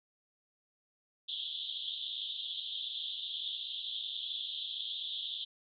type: band-pass noise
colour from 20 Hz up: white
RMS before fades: -40 dBFS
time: 1.28-5.45 s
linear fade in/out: 10 ms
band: 3200 to 3700 Hz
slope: 96 dB/octave
effects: none